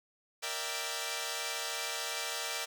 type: chord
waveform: 5% pulse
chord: E half-diminished seventh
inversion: second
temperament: equal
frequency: 466.2 / 587.3 / 659.3 / 784 Hz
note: Bb4 / D5 / E5 / G5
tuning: 0 / 0 / 0 / 0 cents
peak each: -29 dBFS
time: 0.42-2.66 s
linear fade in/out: 20 ms
effects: none